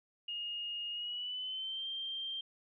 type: tone with pitch glide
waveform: sine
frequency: 2853 to 3166 Hz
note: F7 to G7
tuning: +36 to +17 cents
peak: -37 dBFS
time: 0.28-2.41 s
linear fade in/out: 5 ms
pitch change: +181 cents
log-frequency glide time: 0.91-1.86 s
effects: none